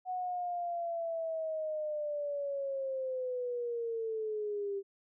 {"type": "linear sweep", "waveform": "sine", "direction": "down", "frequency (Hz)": [740, 392], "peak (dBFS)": -33, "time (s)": [0.05, 4.83], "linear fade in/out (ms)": 50, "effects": []}